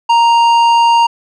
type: tone with tanh clipping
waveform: sine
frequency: 932.3 Hz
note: A#5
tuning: in tune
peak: -8 dBFS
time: 0.09-1.07 s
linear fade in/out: 10 ms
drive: 11 dB
effects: none